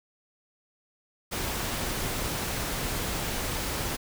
pink noise, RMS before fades -31 dBFS, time 1.31-3.97 s, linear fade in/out 20 ms, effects none

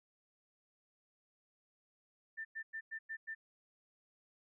sine tone bursts, 1786 Hz, A6, 25 cents sharp, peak -40 dBFS, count 6, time 2.37-3.35 s, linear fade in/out 20 ms, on 80 ms, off 100 ms, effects none

